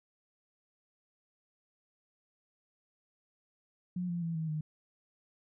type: tone with pitch steps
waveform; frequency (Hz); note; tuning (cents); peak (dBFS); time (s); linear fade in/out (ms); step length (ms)
sine; 179.4 / 172.69 / 166.23 / 160.01 / 154.03; F3 / F3 / E3 / D#3 / D#3; +47 / -19 / +15 / +49 / -17; -32; 3.96-4.61; 5; 130
effects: none